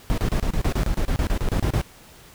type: noise bursts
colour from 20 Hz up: brown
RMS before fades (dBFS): -21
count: 16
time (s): 0.1-1.814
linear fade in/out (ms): 0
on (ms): 79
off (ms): 30
effects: pink hiss -48 dBFS RMS until 2.34 s